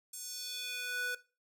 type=tone with high-pass filter sweep; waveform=square; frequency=493.9 Hz; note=B4; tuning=in tune; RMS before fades=-39 dBFS; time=0.13-1.15 s; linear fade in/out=5 ms; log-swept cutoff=8100 to 1100 Hz; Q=2.2; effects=noise-tail reverb RT60 0.3 s tail -17 dB re dry